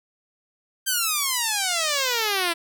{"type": "exponential sweep", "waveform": "5% pulse", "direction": "down", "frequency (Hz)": [1586, 329.6], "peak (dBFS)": -10, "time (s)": [0.86, 2.54], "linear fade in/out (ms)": 20, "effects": []}